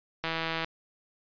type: click train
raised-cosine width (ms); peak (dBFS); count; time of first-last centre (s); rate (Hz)
0.3; -15; 67; 0.24-0.645; 163
effects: resampled to 11025 Hz